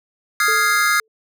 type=chord; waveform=square; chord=F minor seventh; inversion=third; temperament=equal; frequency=1244.5 / 1396.9 / 1661.2 / 2093 Hz; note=Eb6 / F6 / Ab6 / C7; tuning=0 / 0 / 0 / 0 cents; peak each=-21 dBFS; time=0.4-1 s; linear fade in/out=2 ms
type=tone with exponential decay; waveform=sine; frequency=440 Hz; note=A4; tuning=in tune; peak=-23 dBFS; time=0.48-1.08 s; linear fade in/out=2 ms; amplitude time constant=130 ms
effects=none